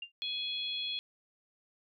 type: tone with exponential decay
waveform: sine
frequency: 2794 Hz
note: F7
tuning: in tune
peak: -35 dBFS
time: 0.02-0.12 s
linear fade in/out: 5 ms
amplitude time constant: 21 ms
type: harmonic tone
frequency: 838 Hz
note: G#5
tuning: 15 cents sharp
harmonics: 3 / 4 / 5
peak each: -43 / -35 / -40 dBFS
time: 0.22-0.99 s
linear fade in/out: 0 ms
effects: none